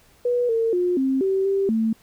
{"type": "tone with pitch steps", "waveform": "sine", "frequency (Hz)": [487.7, 454.4, 357.2, 265.9, 384.9, 391.9, 222.9], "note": ["B4", "A#4", "F4", "C4", "G4", "G4", "A3"], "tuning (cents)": [-22, -44, 39, 28, -32, 0, 23], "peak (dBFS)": -18, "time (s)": [0.25, 1.93], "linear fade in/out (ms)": 5, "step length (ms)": 240, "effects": ["pink hiss -56 dBFS RMS until 2.02 s"]}